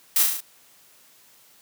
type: noise with echo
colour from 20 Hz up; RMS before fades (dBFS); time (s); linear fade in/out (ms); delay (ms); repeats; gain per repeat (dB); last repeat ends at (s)
blue; -19; 0.16-0.23; 2; 35; 5; -3; 0.405
effects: white hiss -55 dBFS RMS until 1.61 s + high-pass 100 Hz 12 dB/octave